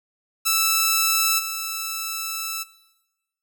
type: tone with level steps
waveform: 5% pulse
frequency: 1318.5 Hz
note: E6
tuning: in tune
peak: -6 / -15 dBFS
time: 0.45-2.64 s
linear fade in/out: 20 ms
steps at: 1.38 s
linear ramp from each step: 20 ms
effects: noise-tail reverb RT60 1.0 s tail -18 dB re dry